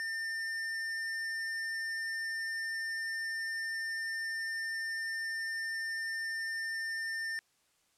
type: tone with hard clipping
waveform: sine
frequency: 1803 Hz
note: A6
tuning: 42 cents sharp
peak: -36 dBFS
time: 0-7.39 s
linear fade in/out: 0 ms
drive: 12 dB
effects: white hiss -72 dBFS RMS until 7.97 s + low-pass 10000 Hz 12 dB/octave